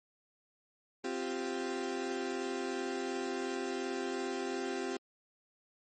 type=chord; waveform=35% pulse; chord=C suspended fourth; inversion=none; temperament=equal; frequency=261.6 / 349.2 / 392 Hz; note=C4 / F4 / G4; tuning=0 / 0 / 0 cents; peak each=-38 / -38 / -36 dBFS; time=1.04-4.97 s; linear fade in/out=5 ms; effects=MP3 32 kbps